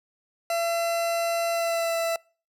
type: tone with pitch glide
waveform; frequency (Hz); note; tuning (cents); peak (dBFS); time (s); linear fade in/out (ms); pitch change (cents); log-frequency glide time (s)
40% pulse; 675 to 665.7; E5 to E5; +41 to +17; -23; 0.5-2.16; 2; -24; 1.52-1.96
effects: noise-tail reverb RT60 0.4 s tail -26 dB re dry